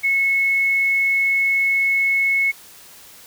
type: tone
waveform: sine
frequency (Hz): 2192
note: C#7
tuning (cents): -20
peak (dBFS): -15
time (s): 0.03-2.52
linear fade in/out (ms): 20
effects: white hiss -44 dBFS RMS until 3.26 s